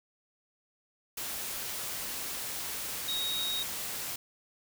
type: tone in noise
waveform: sine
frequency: 3771 Hz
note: A#7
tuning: 19 cents sharp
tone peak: -31 dBFS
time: 3.08-3.63 s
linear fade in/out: 5 ms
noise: white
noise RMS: -37 dBFS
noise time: 1.17-4.16 s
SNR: +3 dB
effects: none